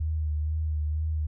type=tone with vibrato; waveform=sine; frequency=77.1 Hz; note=D#2; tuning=15 cents flat; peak=-25 dBFS; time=0-1.27 s; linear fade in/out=10 ms; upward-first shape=sine; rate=2.1 Hz; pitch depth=36 cents each way; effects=none